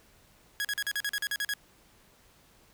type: tone bursts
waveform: sawtooth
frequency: 1661.2 Hz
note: G#6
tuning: in tune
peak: -25 dBFS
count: 11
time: 0.6-1.537 s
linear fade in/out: 0 ms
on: 47 ms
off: 42 ms
effects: pink hiss -61 dBFS RMS until 2.73 s